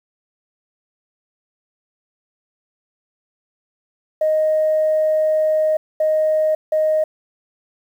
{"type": "tone bursts at uneven times", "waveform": "sine", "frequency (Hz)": 622.3, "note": "D#5", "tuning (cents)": 0, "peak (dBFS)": -13, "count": 3, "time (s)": [[4.21, 5.77], [6, 6.55], [6.72, 7.04]], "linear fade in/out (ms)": 5, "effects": ["tanh soft clip ceiling -9 dBFS", "8-bit"]}